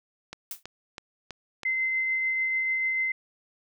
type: click train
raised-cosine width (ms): 0.2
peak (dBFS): -20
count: 5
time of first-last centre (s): 0.33-1.633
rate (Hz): 3.07
type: noise with exponential decay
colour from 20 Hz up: blue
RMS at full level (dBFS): -31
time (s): 0.51-0.63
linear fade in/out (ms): 2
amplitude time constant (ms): 24
type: tone with tremolo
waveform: sine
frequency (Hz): 2066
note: C7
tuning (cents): -22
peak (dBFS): -23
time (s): 1.65-3.12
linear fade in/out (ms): 5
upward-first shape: triangle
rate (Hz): 6.8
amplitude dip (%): 25
effects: none